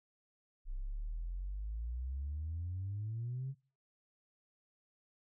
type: exponential sweep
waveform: sine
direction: up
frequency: 30.87 to 138.59 Hz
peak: -36 dBFS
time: 0.65-3.55 s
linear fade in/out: 50 ms
effects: noise-tail reverb RT60 0.4 s tail -24 dB re dry + tanh soft clip ceiling -33 dBFS